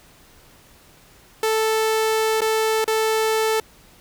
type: tone with dropouts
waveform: sawtooth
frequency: 440 Hz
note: A4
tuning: in tune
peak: -14 dBFS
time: 1.43-3.6 s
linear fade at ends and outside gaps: 2 ms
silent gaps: 2.407-2.417 / 2.843-2.878 s
effects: pink hiss -51 dBFS RMS until 4 s

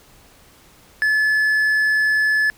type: tone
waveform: triangle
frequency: 1725 Hz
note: A6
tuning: 35 cents flat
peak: -13 dBFS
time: 1.02-2.5 s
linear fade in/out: 0 ms
effects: pink hiss -50 dBFS RMS until 2.57 s

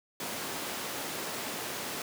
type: high-pass noise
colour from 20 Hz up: pink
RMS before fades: -37 dBFS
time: 0.2-2.02 s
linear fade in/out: 2 ms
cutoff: 250 Hz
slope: 12 dB/octave
effects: none

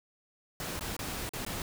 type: noise with dropouts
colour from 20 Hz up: pink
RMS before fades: -37 dBFS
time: 0.6-1.62 s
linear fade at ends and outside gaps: 1 ms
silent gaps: 0.794-0.809 / 0.966-0.991 / 1.292-1.335 / 1.45-1.464 s
effects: none

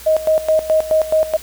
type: tone with tremolo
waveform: sine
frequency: 628 Hz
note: D#5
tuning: 16 cents sharp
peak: -10 dBFS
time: 0.06-1.37 s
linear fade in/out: 10 ms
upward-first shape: square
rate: 4.7 Hz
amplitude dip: 80%
effects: added 60 Hz sine -41 dBFS peak until 1.42 s + white hiss -37 dBFS RMS until 1.42 s

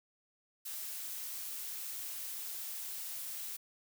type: noise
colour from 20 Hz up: blue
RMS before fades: -42 dBFS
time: 0.65-3.57 s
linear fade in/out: 10 ms
effects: none

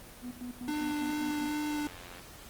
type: tone with tremolo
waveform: triangle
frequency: 246.3 Hz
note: B3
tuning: 5 cents flat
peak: -35 dBFS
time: 0.21-1.5 s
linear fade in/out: 50 ms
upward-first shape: square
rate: 5 Hz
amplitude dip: 80%
type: tone with vibrato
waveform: square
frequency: 298.4 Hz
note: D4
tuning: 28 cents sharp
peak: -32 dBFS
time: 0.68-1.87 s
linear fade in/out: 0 ms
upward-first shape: sine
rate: 2.4 Hz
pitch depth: 11 cents each way
type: click train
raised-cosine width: 0.3 ms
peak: -31 dBFS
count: 129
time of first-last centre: 0.74-2.195 s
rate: 88 Hz
effects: pink hiss -50 dBFS RMS until 2.49 s + Opus 24 kbps

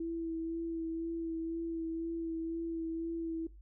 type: tone with vibrato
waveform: sine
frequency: 329.6 Hz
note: E4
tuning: in tune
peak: -34 dBFS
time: 0-3.47 s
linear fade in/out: 5 ms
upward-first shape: sine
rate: 2 Hz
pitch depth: 19 cents each way
effects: noise-tail reverb RT60 0.2 s tail -18 dB re dry + added 50 Hz sine -51 dBFS peak until 3.61 s

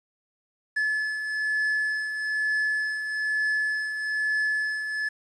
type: beating tone pair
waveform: triangle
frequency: 1721 / 1722.1 Hz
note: A6 / A6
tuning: -39 / -38 cents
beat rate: 1.1 Hz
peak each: -32 / -23 dBFS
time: 0.76-5.09 s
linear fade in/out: 10 ms
effects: resampled to 24000 Hz + 9-bit

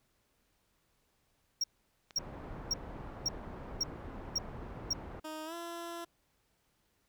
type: tone bursts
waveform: triangle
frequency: 5588 Hz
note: F8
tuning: in tune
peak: -27 dBFS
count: 7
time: 1.61-4.933 s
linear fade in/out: 5 ms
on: 29 ms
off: 520 ms
type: click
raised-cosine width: 0.2 ms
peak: -33 dBFS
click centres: 2.108 s
type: low-pass noise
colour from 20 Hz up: pink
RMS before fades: -45 dBFS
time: 2.17-5.2 s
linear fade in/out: 5 ms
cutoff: 1100 Hz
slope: 12 dB/octave
type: tone with pitch glide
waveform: 15% pulse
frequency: 311.7 to 339.9 Hz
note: D#4 to F4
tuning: +3 to -47 cents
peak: -34 dBFS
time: 5.24-6.05 s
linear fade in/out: 10 ms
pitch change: +150 cents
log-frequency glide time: 5.45-5.54 s
effects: pink hiss -75 dBFS RMS until 7.08 s

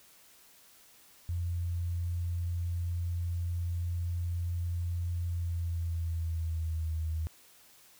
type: tone with pitch glide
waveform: sine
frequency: 86.5 to 79.78 Hz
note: F2 to D#2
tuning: -16 to +44 cents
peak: -30 dBFS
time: 1.29-7.27 s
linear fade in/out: 0 ms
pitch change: -140 cents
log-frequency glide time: 5.27-6.93 s
effects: white hiss -59 dBFS RMS until 7.99 s

